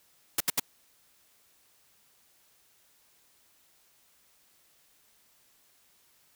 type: noise bursts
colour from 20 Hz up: white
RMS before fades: -25 dBFS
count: 3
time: 0.38-0.598 s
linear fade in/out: 5 ms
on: 24 ms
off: 73 ms
effects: white hiss -65 dBFS RMS until 6.35 s